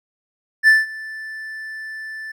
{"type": "tone with ADSR envelope", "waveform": "triangle", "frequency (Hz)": 1760, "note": "A6", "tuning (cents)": 0, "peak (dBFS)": -5, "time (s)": [0.63, 2.32], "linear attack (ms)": 47, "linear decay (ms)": 180, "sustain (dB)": -22, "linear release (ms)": 9, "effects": []}